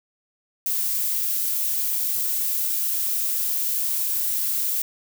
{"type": "noise", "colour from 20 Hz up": "violet", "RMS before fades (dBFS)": -24, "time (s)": [0.66, 4.82], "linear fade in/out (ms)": 2, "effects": []}